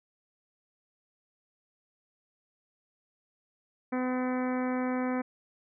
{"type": "harmonic tone", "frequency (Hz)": 253.5, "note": "B3", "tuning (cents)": 45, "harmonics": [1, 2, 3, 4, 5, 6, 7, 8, 9], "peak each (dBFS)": [-29, -35, -39, -41, -43, -45, -46, -47, -48], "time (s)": [3.92, 5.22], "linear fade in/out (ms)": 10, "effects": []}